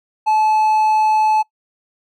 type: tone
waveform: triangle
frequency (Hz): 864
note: A5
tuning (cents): -32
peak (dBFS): -10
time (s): 0.26-1.43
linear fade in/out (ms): 20
effects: noise-tail reverb RT60 0.1 s tail -23 dB re dry